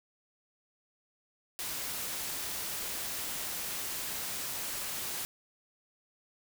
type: noise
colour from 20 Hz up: white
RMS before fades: -37 dBFS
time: 1.59-5.25 s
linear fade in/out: 0 ms
effects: none